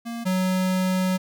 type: tone pair in turn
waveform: square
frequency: 233.1 / 185.65 Hz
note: A#3 / F#3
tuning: 0 / +6 cents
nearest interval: major third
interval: 394 cents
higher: first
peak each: -30 / -21 dBFS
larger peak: second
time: 0.05-0.25 / 0.25-1.18 s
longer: second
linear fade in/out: 20 ms
effects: none